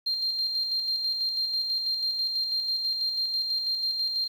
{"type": "tone with tremolo", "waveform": "sine", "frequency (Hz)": 4186, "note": "C8", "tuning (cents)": 0, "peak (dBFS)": -23, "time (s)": [0.06, 4.28], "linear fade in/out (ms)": 10, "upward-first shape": "square", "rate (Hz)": 6.1, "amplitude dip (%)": 40, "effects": ["tanh soft clip ceiling -20 dBFS", "9-bit"]}